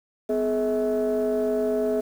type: tone cluster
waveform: sine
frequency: 251.7 / 423.9 / 644 Hz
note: B3 / G#4 / E5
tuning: +33 / +35 / -41 cents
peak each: -26 / -22 / -25 dBFS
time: 0.29-2.01 s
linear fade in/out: 10 ms
effects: tanh soft clip ceiling -17 dBFS + 8-bit